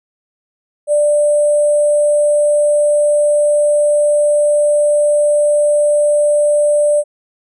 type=tone with sample-and-hold; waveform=sine; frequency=591 Hz; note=D5; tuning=11 cents sharp; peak=-9 dBFS; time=0.87-7.04 s; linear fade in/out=50 ms; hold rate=8820 Hz; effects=resampled to 32000 Hz